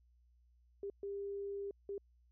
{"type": "tone bursts at uneven times", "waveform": "sine", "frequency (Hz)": 399.8, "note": "G4", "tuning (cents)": 34, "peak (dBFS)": -39, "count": 3, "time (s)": [[0.83, 0.9], [1.03, 1.71], [1.89, 1.98]], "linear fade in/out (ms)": 2, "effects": ["added 60 Hz sine -66 dBFS peak until 2.31 s"]}